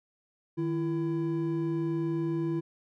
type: tone pair together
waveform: triangle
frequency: 155.56 / 334.4 Hz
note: D#3 / E4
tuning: 0 / +25 cents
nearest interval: octave + minor second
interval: 1325 cents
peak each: -30 / -27 dBFS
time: 0.57-2.61 s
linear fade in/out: 20 ms
effects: none